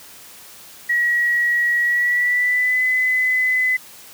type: tone with pitch glide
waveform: sine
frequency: 1914 to 2016 Hz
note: A#6 to B6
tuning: +45 to +35 cents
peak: -15 dBFS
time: 0.89-3.77 s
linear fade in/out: 10 ms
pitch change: +90 cents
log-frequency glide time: 1.81-2.84 s
effects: white hiss -42 dBFS RMS until 4.13 s + high-pass 60 Hz 12 dB/octave